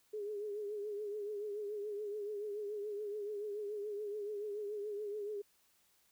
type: tone with vibrato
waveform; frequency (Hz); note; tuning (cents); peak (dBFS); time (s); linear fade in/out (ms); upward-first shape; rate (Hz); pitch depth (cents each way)
sine; 415.3; G#4; 0; -38; 0.13-5.42; 10; triangle; 7; 71
effects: white hiss -72 dBFS RMS until 6.11 s